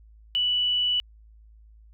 sine tone, 2960 Hz, F#7, in tune, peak -21 dBFS, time 0.35-1 s, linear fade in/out 0 ms, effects added 54 Hz sine -49 dBFS peak until 1.93 s

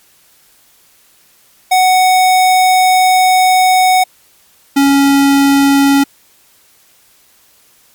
square tone pair in turn, 743 / 278.3 Hz, F#5 / C#4, +7 / +7 cents, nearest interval octave + perfect fourth, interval 1700 cents, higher first, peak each -7 dBFS, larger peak neither, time 1.71-4.04 / 4.76-6.04 s, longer first, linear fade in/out 10 ms, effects white hiss -49 dBFS RMS until 7.94 s + MP3 96 kbps

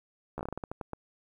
slowing click train, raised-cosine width 1 ms, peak -22 dBFS, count 12, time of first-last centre 0.38-0.933 s, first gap 13 ms, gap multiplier 1.25, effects 10-bit

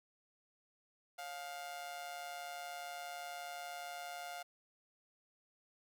sawtooth tone with amplitude modulation, 705 Hz, F5, 16 cents sharp, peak -37 dBFS, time 1.18-4.43 s, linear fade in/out 10 ms, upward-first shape sine, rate 152 Hz, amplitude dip 65%, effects none

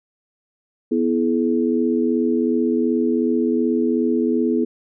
sine chord, E major, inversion second, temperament equal with one note detuned, 246.9 / 329.6 / 425.7 Hz, B3 / E4 / G#4, 0 / 0 / +43 cents, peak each -19 / -21 / -22 dBFS, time 0.91-4.65 s, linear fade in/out 10 ms, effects none

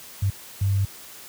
sine tone bursts at uneven times, 98.5 Hz, G2, 9 cents sharp, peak -18 dBFS, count 2, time 0.22-0.3 / 0.61-0.85 s, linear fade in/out 5 ms, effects white hiss -43 dBFS RMS until 1.28 s + high-pass 60 Hz 12 dB/octave

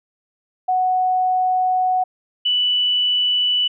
sine tone pair in turn, 740 / 2969 Hz, F#5 / F#7, 0 / +5 cents, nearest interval 2 octaves, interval 2405 cents, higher second, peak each -15 dBFS, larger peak neither, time 0.68-2.04 / 2.45-3.68 s, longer first, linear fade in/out 10 ms, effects none

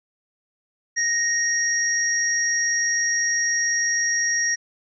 sine tone pair together, 1863 / 5667 Hz, A#6 / F8, -2 / +24 cents, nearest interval octave + perfect fifth, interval 1926 cents, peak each -22 dBFS, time 0.96-4.56 s, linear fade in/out 20 ms, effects none

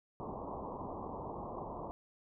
white low-pass noise, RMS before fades -43 dBFS, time 0.2-1.91 s, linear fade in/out 0 ms, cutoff 1100 Hz, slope 96 dB/octave, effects none

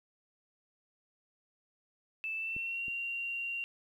sine tone with pitch glide, 2637 to 2762 Hz, E7 to F7, 0 to -20 cents, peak -34 dBFS, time 2.24-3.64 s, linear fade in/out 0 ms, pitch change +80 cents, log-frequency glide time 2.35-2.85 s
clicks, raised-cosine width 3 ms, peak -34 / -38 dBFS, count 2, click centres 2.565 / 2.882 s
effects 11-bit

